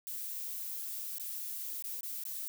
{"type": "noise with dropouts", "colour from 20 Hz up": "violet", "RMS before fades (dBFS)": -40, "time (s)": [0.07, 2.48], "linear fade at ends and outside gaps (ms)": 0, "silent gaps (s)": [[1.183, 1.198], [1.824, 1.841], [2.008, 2.032], [2.237, 2.253]], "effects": []}